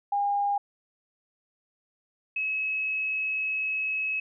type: tone pair in turn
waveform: sine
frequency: 810 / 2572 Hz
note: G#5 / E7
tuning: -43 / -43 cents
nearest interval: octave + minor sixth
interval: 2000 cents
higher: second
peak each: -23 / -26 dBFS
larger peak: first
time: 0.12-0.58 / 2.36-4.2 s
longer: second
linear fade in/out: 5 ms
effects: none